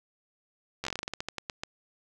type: slowing click train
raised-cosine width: 0.2 ms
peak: -16 dBFS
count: 16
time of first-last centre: 0.84-1.635 s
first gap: 12 ms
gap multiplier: 1.19
effects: none